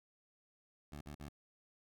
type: tone bursts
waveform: 15% pulse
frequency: 73.42 Hz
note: D2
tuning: in tune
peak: -40 dBFS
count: 3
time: 0.92-1.288 s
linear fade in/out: 5 ms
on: 90 ms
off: 49 ms
effects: none